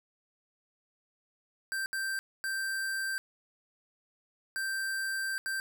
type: tone bursts at uneven times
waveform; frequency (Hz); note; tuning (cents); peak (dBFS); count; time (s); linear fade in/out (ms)
square; 1568; G6; 0; -32; 5; 1.72-1.86 / 1.93-2.19 / 2.44-3.18 / 4.56-5.38 / 5.46-5.6; 0
effects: none